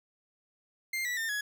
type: tone with pitch steps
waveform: 40% pulse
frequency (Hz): 2103 / 1950.9 / 1809.7 / 1678.8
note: C7 / B6 / A6 / G#6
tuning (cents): +8 / -22 / +48 / +18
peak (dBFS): -30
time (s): 0.93-1.41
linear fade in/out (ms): 5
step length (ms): 120
effects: none